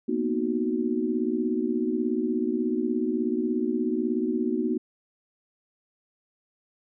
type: chord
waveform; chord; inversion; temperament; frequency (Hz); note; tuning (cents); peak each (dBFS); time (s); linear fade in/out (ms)
sine; B major seventh; third; equal with one note detuned; 233.1 / 249.7 / 311.1 / 370; A#3 / B3 / D#4 / F#4; 0 / +19 / 0 / 0; -29; 0.08-4.78; 10
effects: none